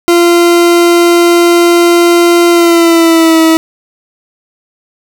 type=tone with pitch glide; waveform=40% pulse; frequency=344.6 to 323.4 Hz; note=F4 to E4; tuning=-23 to -33 cents; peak=-3 dBFS; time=0.08-3.57 s; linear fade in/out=0 ms; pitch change=-110 cents; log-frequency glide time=2.5-3.4 s; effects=none